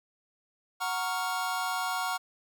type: chord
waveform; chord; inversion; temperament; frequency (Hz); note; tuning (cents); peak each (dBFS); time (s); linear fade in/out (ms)
square; Gb major seventh; none; equal; 740 / 932.3 / 1108.7 / 1396.9; Gb5 / Bb5 / Db6 / F6; 0 / 0 / 0 / 0; -35 / -37 / -36 / -35; 0.8-2.18; 20
effects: none